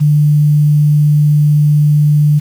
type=tone with quantisation; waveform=sine; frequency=148.7 Hz; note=D3; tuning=22 cents sharp; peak=-6 dBFS; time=0-2.4 s; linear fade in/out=20 ms; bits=6; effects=none